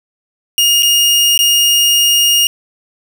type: tone with dropouts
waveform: sawtooth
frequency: 2850 Hz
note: F7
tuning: 34 cents sharp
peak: -5 dBFS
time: 0.58-2.47 s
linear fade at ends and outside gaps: 1 ms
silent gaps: 0.824-0.83 / 1.377-1.39 s
effects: 7-bit